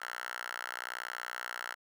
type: tone with high-pass filter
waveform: 5% pulse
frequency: 60.9 Hz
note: B1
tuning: 24 cents flat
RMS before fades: -41 dBFS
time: 0-1.75 s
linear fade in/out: 20 ms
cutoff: 1300 Hz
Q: 8.1
effects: none